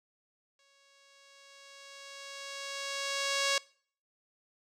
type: tone with exponential growth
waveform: 5% pulse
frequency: 554.4 Hz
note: C#5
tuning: in tune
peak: -14 dBFS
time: 0.59-3.58 s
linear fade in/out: 2 ms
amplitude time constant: 650 ms
effects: noise-tail reverb RT60 0.5 s tail -23 dB re dry + low-pass 9000 Hz 12 dB/octave